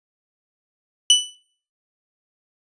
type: tone with exponential decay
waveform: sawtooth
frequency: 2978 Hz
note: F#7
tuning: 11 cents sharp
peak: -4 dBFS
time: 1.1-1.35 s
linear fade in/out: 2 ms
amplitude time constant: 53 ms
effects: noise-tail reverb RT60 0.5 s tail -20 dB re dry + resampled to 22050 Hz